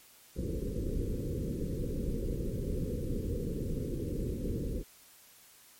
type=low-pass noise; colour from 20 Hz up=pink; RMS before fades=-34 dBFS; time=0.35-4.84 s; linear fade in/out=50 ms; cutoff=520 Hz; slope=96 dB/octave; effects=white hiss -58 dBFS RMS until 5.79 s + MP3 64 kbps